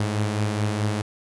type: beating tone pair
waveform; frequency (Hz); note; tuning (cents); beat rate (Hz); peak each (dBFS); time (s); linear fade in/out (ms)
sawtooth; 104.5 / 109.2; G#2 / A2; +11 / -13; 4.7; -19 / -26; 0-1.02; 5
effects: resampled to 24000 Hz